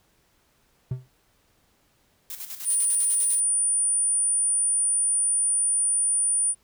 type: tone with exponential decay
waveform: triangle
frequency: 127.9 Hz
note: C3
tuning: 39 cents flat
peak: -20 dBFS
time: 0.91-1.08 s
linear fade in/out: 5 ms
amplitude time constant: 36 ms
type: noise with tremolo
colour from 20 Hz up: blue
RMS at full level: -35 dBFS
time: 2.3-3.4 s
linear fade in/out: 2 ms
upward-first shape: square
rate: 10 Hz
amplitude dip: 60%
type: tone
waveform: sine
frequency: 9397 Hz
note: D9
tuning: in tune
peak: -20 dBFS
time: 2.64-6.55 s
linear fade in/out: 50 ms
effects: pink hiss -65 dBFS RMS until 6.63 s